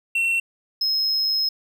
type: tone pair in turn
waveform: triangle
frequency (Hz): 2715 / 5149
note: F7 / E8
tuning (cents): -50 / -42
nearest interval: major seventh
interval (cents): 1108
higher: second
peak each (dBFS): -17 / -18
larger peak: first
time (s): 0.15-0.4 / 0.81-1.49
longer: second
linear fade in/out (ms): 5
effects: none